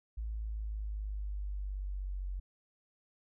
sine exponential sweep, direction down, 55 to 46.25 Hz, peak -35 dBFS, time 0.17-2.4 s, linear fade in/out 10 ms, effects none

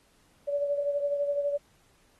sine beating tone pair, 572 / 584 Hz, D5 / D5, -46 / -10 cents, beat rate 12 Hz, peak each -26 / -35 dBFS, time 0.47-1.58 s, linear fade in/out 20 ms, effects pink hiss -65 dBFS RMS until 2.19 s + AAC 32 kbps

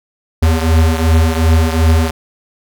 square beating tone pair, 80 / 82.7 Hz, D#2 / E2, +49 / +6 cents, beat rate 2.7 Hz, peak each -11 / -15 dBFS, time 0.42-2.11 s, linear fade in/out 10 ms, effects none

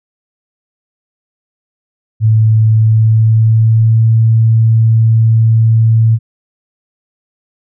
sine tone with pitch glide, 110 to 112.51 Hz, A2 to A2, 0 to +39 cents, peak -5 dBFS, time 2.2-6.19 s, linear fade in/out 50 ms, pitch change +39 cents, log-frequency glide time 2.71-4.04 s, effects none

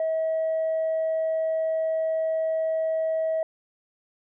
sine tone, 642 Hz, E5, 46 cents flat, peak -21 dBFS, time 0-3.43 s, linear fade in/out 2 ms, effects tanh soft clip ceiling -20 dBFS

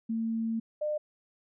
sine tone pair in turn, 225.8 / 602.8 Hz, A3 / D5, +45 / +45 cents, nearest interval octave + perfect fourth, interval 1700 cents, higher second, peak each -28 dBFS, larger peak neither, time 0.09-0.6 / 0.81-0.98 s, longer first, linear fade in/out 10 ms, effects none

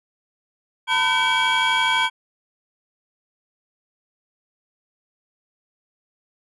triangle tone cluster, 907 / 999 / 1524 / 2284 / 3261 Hz, A#5 / B5 / G6 / D7 / G#7, -48 / +20 / -49 / -49 / -32 cents, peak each -21 dBFS, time 0.87-2.1 s, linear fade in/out 50 ms, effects tanh soft clip ceiling -10 dBFS + resampled to 24000 Hz

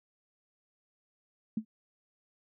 sine tone with exponential decay, 218.8 Hz, A3, 9 cents flat, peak -25 dBFS, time 1.57-1.65 s, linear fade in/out 5 ms, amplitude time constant 17 ms, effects none

